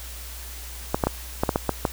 clicks, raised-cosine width 1 ms, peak -6 dBFS, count 8, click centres 0.945 / 1.038 / 1.07 / 1.435 / 1.492 / 1.559 / 1.693 / 1.852 s, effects added 60 Hz sine -37 dBFS peak until 1.92 s + white hiss -40 dBFS RMS until 1.92 s

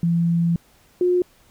sine tone pair in turn, 169.3 / 358.7 Hz, E3 / F4, +46 / +46 cents, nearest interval octave + minor second, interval 1300 cents, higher second, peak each -16 / -15 dBFS, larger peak second, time 0.03-0.56 / 1.01-1.22 s, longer first, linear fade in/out 2 ms, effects pink hiss -56 dBFS RMS until 1.5 s

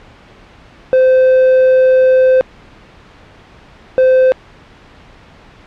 triangle tone bursts at uneven times, 517 Hz, C5, 21 cents flat, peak -4 dBFS, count 2, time 0.93-2.41 / 3.98-4.32 s, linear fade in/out 0 ms, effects pink hiss -41 dBFS RMS until 5.66 s + low-pass 3000 Hz 12 dB/octave

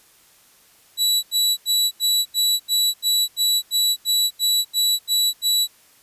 sawtooth tone bursts, 3931 Hz, B7, 9 cents flat, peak -13 dBFS, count 14, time 0.97-5.676 s, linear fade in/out 50 ms, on 260 ms, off 82 ms, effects white hiss -54 dBFS RMS until 6.02 s + resampled to 32000 Hz

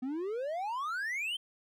triangle exponential sweep, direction up, 246 to 3183 Hz, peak -31 dBFS, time 0.02-1.37 s, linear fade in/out 10 ms, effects none

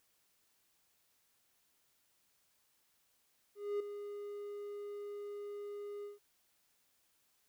triangle tone with ADSR envelope, 410 Hz, G#4, 22 cents flat, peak -30 dBFS, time 3.55-6.19 s, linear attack 250 ms, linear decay 5 ms, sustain -10 dB, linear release 150 ms, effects white hiss -75 dBFS RMS until 7.48 s

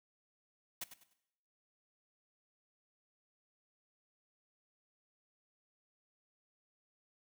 white noise with echo, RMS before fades -41 dBFS, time 0.81-0.84 s, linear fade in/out 5 ms, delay 99 ms, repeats 3, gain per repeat -11 dB, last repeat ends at 1.137 s, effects noise-tail reverb RT60 0.8 s tail -17 dB re dry

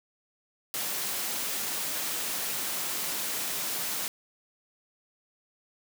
white high-pass noise, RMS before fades -32 dBFS, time 0.74-4.08 s, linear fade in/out 0 ms, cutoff 140 Hz, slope 24 dB/octave, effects none

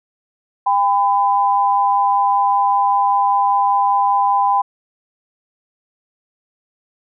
sine tone pair together, 800.1 / 1005 Hz, G5 / B5, +35 / +30 cents, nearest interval major third, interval 395 cents, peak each -15 dBFS, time 0.66-4.62 s, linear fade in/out 10 ms, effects none

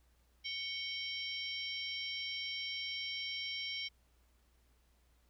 harmonic tone with a mistuned harmonic, 784 Hz, G5, in tune, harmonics 3 / 4 / 5 / 6 / 7, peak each -43 / -42 / -48 / -53 / -44 dBFS, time 0.44-3.89 s, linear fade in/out 20 ms, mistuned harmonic 3, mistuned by -93 cents, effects added 60 Hz sine -68 dBFS peak until 5.29 s + pink hiss -75 dBFS RMS until 5.29 s

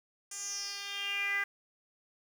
10% pulse tone with band-pass filter sweep, 400.4 Hz, G4, 37 cents sharp, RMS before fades -36 dBFS, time 0.31-1.44 s, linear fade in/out 5 ms, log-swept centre 7900 to 1800 Hz, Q 5.5, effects 9-bit

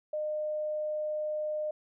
sine tone, 609 Hz, D#5, 37 cents flat, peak -30 dBFS, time 0.13-1.71 s, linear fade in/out 5 ms, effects none

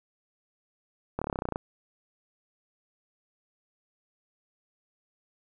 slowing click train, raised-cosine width 1 ms, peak -16 dBFS, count 13, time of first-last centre 1.19-1.559 s, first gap 26 ms, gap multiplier 1.03, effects none

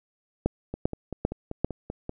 two click trains, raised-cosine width 2 ms, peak -9 / -19 dBFS, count 4 / 8, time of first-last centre 0.46-1.646 / 0.74-2.094 s, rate 2.53 / 5.17 Hz, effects none

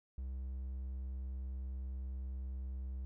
triangle tone, 65 Hz, C2, 11 cents flat, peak -37 dBFS, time 0.18-3.05 s, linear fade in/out 0 ms, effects none

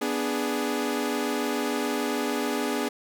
sawtooth chord, G# diminished, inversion first, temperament equal, 246.9 / 293.7 / 415.3 Hz, B3 / D4 / G#4, 0 / 0 / 0 cents, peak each -26 dBFS, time 0.01-2.89 s, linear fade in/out 10 ms, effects none

